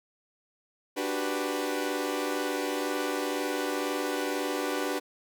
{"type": "chord", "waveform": "sawtooth", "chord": "G major seventh", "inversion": "second", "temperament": "equal", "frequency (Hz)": [293.7, 370, 392, 493.9], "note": ["D4", "F#4", "G4", "B4"], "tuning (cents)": [0, 0, 0, 0], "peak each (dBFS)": [-29, -31, -32, -30], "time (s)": [0.96, 5], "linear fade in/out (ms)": 20, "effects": []}